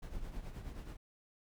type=noise with tremolo; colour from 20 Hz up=brown; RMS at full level=-41 dBFS; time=0.02-0.97 s; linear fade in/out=10 ms; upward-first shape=triangle; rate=9.4 Hz; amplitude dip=65%; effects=none